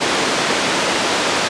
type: band-pass noise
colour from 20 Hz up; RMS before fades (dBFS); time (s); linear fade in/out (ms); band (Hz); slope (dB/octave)
pink; -18; 0-1.49; 20; 300 to 5900; 12
effects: resampled to 22050 Hz